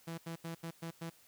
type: tone bursts at uneven times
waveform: sawtooth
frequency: 165.8 Hz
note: E3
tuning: 10 cents sharp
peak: -36 dBFS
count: 6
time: 0.07-0.18 / 0.26-0.36 / 0.44-0.55 / 0.63-0.71 / 0.82-0.91 / 1.01-1.1 s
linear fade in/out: 10 ms
effects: white hiss -64 dBFS RMS until 1.27 s